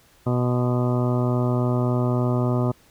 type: harmonic tone with a mistuned harmonic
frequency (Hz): 123.47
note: B2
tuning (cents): 0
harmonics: 1 / 2 / 3 / 4 / 5 / 6 / 7 / 8 / 9 / 10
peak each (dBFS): -21 / -25 / -28 / -34 / -30 / -38 / -38 / -37 / -41 / -36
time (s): 0.26-2.72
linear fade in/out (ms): 10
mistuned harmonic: 8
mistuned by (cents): +47
effects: pink hiss -56 dBFS RMS until 2.9 s